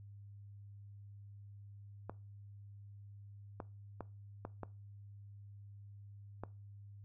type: clicks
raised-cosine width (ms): 1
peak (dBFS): -28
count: 6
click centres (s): 2.096 / 3.602 / 4.007 / 4.451 / 4.633 / 6.436
effects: noise-tail reverb RT60 0.3 s tail -20 dB re dry + added 101 Hz sine -51 dBFS peak until 7.04 s